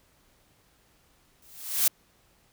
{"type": "noise with exponential growth", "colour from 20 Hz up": "blue", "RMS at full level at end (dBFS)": -19, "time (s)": [1.42, 1.88], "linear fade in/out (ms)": 5, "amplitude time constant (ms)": 100, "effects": ["pink hiss -64 dBFS RMS until 2.52 s"]}